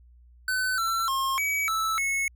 square tone with pitch steps, 1513 / 1346 / 1072 / 2275 / 1314 / 2193 Hz, F#6 / E6 / C6 / C#7 / E6 / C#7, +38 / +36 / +42 / +44 / -6 / -19 cents, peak -25 dBFS, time 0.48-2.28 s, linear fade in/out 2 ms, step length 300 ms, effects added 60 Hz sine -51 dBFS peak until 2.35 s

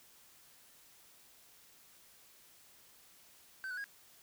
triangle tone with pitch steps, 1541 / 1480 / 1640 Hz, G6 / F#6 / G#6, -30 / 0 / -22 cents, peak -37 dBFS, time 3.64-3.841 s, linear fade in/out 0 ms, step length 67 ms, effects white hiss -62 dBFS RMS until 4.22 s

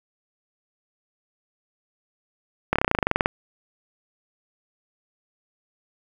slowing click train, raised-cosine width 0.5 ms, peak -4 dBFS, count 15, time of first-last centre 2.73-3.259 s, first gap 27 ms, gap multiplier 1.05, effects 7-bit

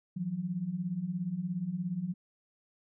sine beating tone pair, 165.4 / 182.4 Hz, E3 / F#3, +6 / -24 cents, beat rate 17 Hz, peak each -37 / -33 dBFS, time 0.16-2.14 s, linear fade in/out 10 ms, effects none

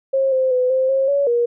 sine tone with pitch steps, 537 / 521 / 504 / 522 / 537 / 564 / 476.3 Hz, C5 / C5 / B4 / C5 / C5 / C#5 / A#4, +45 / -7 / +35 / -4 / +45 / +30 / +37 cents, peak -14 dBFS, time 0.13-1.46 s, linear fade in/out 10 ms, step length 190 ms, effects none

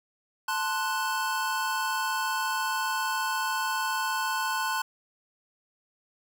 square chord, F# diminished, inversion first, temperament equal, 880 / 1046.5 / 1480 Hz, A5 / C6 / F#6, 0 / 0 / 0 cents, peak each -32 dBFS, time 0.48-4.82 s, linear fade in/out 5 ms, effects none

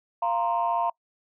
sine chord, F suspended fourth, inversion none, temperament equal with one note detuned, 693.6 / 932.3 / 1046.5 Hz, F5 / Bb5 / C6, -12 / 0 / 0 cents, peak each -26 / -25 / -29 dBFS, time 0.22-0.9 s, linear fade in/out 5 ms, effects noise-tail reverb RT60 0.1 s tail -25 dB re dry + tanh soft clip ceiling -15 dBFS

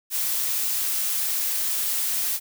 blue noise, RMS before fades -25 dBFS, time 0.1-2.4 s, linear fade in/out 50 ms, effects none

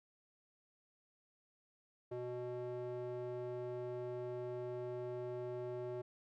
square tone with band-pass filter, 123.47 Hz, B2, in tune, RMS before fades -43 dBFS, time 2.11-6.02 s, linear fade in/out 10 ms, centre 470 Hz, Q 3.9, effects none

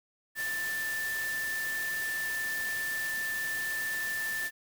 sine tone in noise, 1769 Hz, A6, 9 cents sharp, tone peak -31 dBFS, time 0.35-4.51 s, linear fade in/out 50 ms, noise white, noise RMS -40 dBFS, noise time 0.35-4.51 s, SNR +6 dB, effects none

